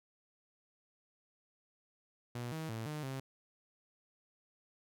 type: tone with pitch steps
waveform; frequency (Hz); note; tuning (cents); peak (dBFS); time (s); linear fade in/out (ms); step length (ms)
sawtooth; 120.8 / 159.3 / 112.1 / 151.7 / 133.5; B2 / D#3 / A2 / D#3 / C3; -38 / +41 / +33 / -44 / +35; -35; 2.35-3.2; 5; 170
effects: none